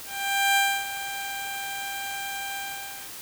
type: tone with ADSR envelope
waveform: 15% pulse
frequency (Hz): 792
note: G5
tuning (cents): +18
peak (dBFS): -12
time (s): 0.05-3.14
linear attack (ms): 510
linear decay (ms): 280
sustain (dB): -13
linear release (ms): 560
effects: white hiss -40 dBFS RMS until 3.21 s